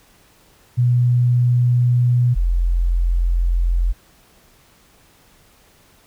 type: tone pair in turn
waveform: sine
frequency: 122.5 / 43.31 Hz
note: B2 / F1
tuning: -14 / -14 cents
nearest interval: octave + tritone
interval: 1800 cents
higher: first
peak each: -12 / -14 dBFS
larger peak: first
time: 0.77-2.35 / 2.35-3.93 s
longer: neither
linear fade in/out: 20 ms
effects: pink hiss -53 dBFS RMS until 6.06 s